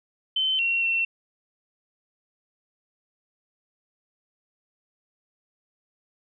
sine tone with pitch steps, 3072 / 2733 / 2708 Hz, G7 / F7 / E7, -36 / -38 / +46 cents, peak -21 dBFS, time 0.36-1.05 s, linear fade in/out 5 ms, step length 230 ms, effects none

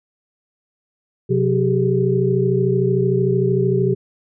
sine tone cluster, 128.5 / 181.5 / 385.3 / 418.6 Hz, C3 / F#3 / G4 / G#4, -31 / -33 / -30 / +14 cents, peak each -19 / -22 / -18 / -23 dBFS, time 1.29-3.95 s, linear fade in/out 20 ms, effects none

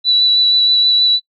sine tone with vibrato, 3951 Hz, B7, in tune, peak -9 dBFS, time 0.04-1.2 s, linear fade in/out 50 ms, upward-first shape sine, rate 6.3 Hz, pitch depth 12 cents each way, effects noise-tail reverb RT60 0.1 s tail -23 dB re dry

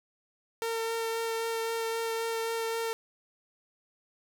sawtooth tone with vibrato, 454.8 Hz, A#4, 43 cents flat, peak -26 dBFS, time 0.62-2.93 s, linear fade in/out 0 ms, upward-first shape sine, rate 3.8 Hz, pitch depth 11 cents each way, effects none

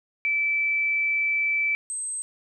sine tone pair in turn, 2318 / 8260 Hz, D7 / C9, -23 / -23 cents, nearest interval octave + minor seventh, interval 2200 cents, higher second, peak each -21 / -28 dBFS, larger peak first, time 0.25-1.75 / 1.9-2.22 s, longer first, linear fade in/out 0 ms, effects none

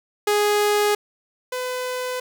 sawtooth tone pair in turn, 415.3 / 503.7 Hz, G#4 / B4, 0 / +34 cents, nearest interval minor third, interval 334 cents, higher second, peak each -13 / -21 dBFS, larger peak first, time 0.27-0.95 / 1.52-2.2 s, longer neither, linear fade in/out 5 ms, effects none

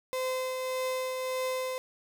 35% pulse tone with tremolo, 515 Hz, C5, 28 cents flat, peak -27 dBFS, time 0.13-1.78 s, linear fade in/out 0 ms, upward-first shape triangle, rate 1.7 Hz, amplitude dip 35%, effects none

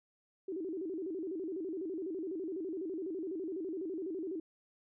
sine tone with vibrato, 349.2 Hz, F4, in tune, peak -36 dBFS, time 0.48-4.4 s, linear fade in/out 5 ms, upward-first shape square, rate 12 Hz, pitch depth 160 cents each way, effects none

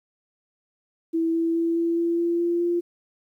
sine tone with pitch steps, 328.5 / 331 / 333.5 / 336 / 338.5 / 341.1 / 343.6 / 346.2 Hz, E4 / E4 / E4 / E4 / E4 / F4 / F4 / F4, -6 / +7 / +20 / +33 / +46 / -41 / -28 / -15 cents, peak -20 dBFS, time 1.13-2.81 s, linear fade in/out 20 ms, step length 210 ms, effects 10-bit

